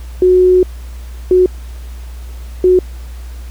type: tone bursts at uneven times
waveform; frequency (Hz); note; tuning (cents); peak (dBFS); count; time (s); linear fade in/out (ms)
sine; 366.5; F#4; -16; -5; 3; 0.22-0.63 / 1.31-1.46 / 2.64-2.79; 2
effects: added 60 Hz sine -25 dBFS peak until 3.5 s + pink hiss -42 dBFS RMS until 3.5 s